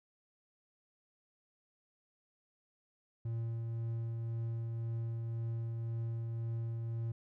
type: tone with tremolo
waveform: triangle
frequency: 115 Hz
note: A#2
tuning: 23 cents flat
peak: -32 dBFS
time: 3.25-7.12 s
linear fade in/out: 5 ms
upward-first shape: triangle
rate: 1.9 Hz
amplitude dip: 25%
effects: none